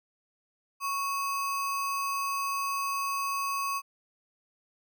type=tone with sample-and-hold; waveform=sine; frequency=1108.7 Hz; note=C#6; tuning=in tune; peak=-28 dBFS; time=0.8-3.82 s; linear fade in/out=50 ms; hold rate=3675 Hz; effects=none